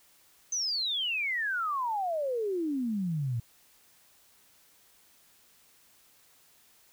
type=exponential sweep; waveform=sine; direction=down; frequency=6272 to 111.5 Hz; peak=-28 dBFS; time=0.52-3.4 s; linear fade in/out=5 ms; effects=white hiss -62 dBFS RMS until 6.92 s